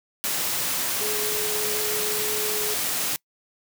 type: tone in noise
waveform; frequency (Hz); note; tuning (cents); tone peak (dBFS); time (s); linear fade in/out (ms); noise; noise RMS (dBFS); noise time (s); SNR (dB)
sine; 424.4; G#4; +38; -30; 1.01-2.74; 0; white; -26; 0.24-3.16; -7
effects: noise-tail reverb RT60 0.1 s tail -25 dB re dry + high-pass 100 Hz 12 dB/octave